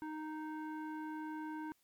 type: tone with low-pass filter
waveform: square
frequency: 310.3 Hz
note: D#4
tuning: 5 cents flat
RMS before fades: -43 dBFS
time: 0.02-1.72 s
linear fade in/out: 0 ms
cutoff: 1300 Hz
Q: 2.6
effects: white hiss -75 dBFS RMS until 1.83 s + MP3 96 kbps